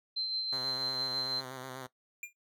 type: tone with tremolo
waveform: sine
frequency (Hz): 4107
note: C8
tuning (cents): -33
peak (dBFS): -31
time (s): 0.16-1.41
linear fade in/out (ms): 10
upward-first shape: sine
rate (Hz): 6.1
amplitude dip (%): 35
type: tone with vibrato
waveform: 5% pulse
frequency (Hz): 130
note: C3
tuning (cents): -11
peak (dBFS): -30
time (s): 0.52-1.87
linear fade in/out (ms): 10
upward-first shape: square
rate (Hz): 8.1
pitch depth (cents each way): 30
type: tone with exponential decay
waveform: square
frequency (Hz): 2400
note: D7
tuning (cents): +37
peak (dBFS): -35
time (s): 2.23-2.33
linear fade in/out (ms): 2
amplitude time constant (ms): 21
effects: noise-tail reverb RT60 0.1 s tail -17 dB re dry